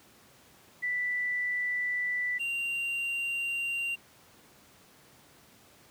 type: tone pair in turn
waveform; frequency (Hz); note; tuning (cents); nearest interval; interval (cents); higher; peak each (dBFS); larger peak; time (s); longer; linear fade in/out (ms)
sine / triangle; 1975.5 / 2770; B6 / F7; 0 / -15; tritone; 585; second; -28; neither; 0.82-2.39 / 2.39-3.96; neither; 20
effects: pink hiss -58 dBFS RMS until 5.9 s + high-pass 100 Hz 12 dB/octave